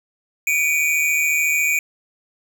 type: tone pair together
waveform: square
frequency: 2294 / 2448 Hz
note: D7 / D#7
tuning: -41 / -29 cents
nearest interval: minor second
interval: 112 cents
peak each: -20 dBFS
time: 0.47-1.79 s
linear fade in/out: 2 ms
effects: none